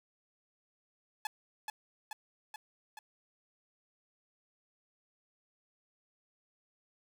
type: tone with echo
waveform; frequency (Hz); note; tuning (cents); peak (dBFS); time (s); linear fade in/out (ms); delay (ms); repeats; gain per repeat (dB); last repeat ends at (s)
sawtooth; 857; A5; -46; -30; 1.25-1.27; 2; 430; 4; -3; 2.99
effects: none